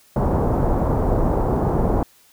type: low-pass noise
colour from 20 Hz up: pink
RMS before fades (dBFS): -19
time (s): 0.16-2.03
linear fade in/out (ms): 2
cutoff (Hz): 930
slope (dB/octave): 24
effects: white hiss -54 dBFS RMS until 2.32 s